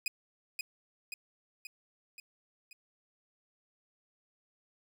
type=tone with echo; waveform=sawtooth; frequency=2489 Hz; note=D#7; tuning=in tune; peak=-27 dBFS; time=0.06-0.08 s; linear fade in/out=2 ms; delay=530 ms; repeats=5; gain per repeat=-4 dB; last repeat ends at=2.73 s; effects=none